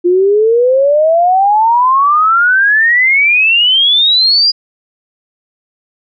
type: exponential sweep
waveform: sine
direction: up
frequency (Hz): 346.3 to 4908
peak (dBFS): -6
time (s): 0.04-4.52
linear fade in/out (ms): 20
effects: none